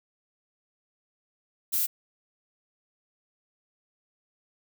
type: noise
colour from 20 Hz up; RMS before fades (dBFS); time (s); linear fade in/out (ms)
violet; -26; 1.72-1.87; 20
effects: none